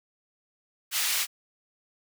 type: high-pass noise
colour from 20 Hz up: pink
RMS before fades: -27 dBFS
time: 0.91-1.27 s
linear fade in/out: 50 ms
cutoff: 2200 Hz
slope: 12 dB/octave
effects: none